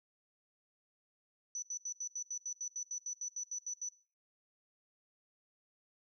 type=tone bursts; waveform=sine; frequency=5960 Hz; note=F#8; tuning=12 cents sharp; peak=-37 dBFS; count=16; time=1.55-3.888 s; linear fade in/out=2 ms; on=73 ms; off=78 ms; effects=noise-tail reverb RT60 0.4 s tail -18 dB re dry